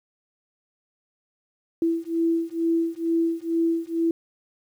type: beating tone pair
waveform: sine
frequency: 330.6 / 332.8 Hz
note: E4 / E4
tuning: +5 / +17 cents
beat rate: 2.2 Hz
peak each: -24 dBFS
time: 1.82-4.11 s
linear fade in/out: 2 ms
effects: 9-bit